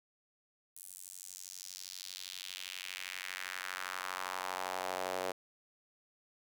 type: tone with high-pass filter sweep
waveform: sawtooth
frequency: 92.5 Hz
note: F#2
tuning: in tune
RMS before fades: -42 dBFS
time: 0.76-5.32 s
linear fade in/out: 5 ms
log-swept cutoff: 10000 to 530 Hz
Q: 1.9
effects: none